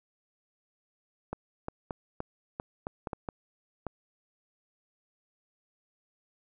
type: clicks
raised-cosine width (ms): 1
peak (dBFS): -20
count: 10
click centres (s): 1.33 / 1.684 / 1.908 / 2.204 / 2.599 / 2.869 / 3.072 / 3.132 / 3.288 / 3.867
effects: none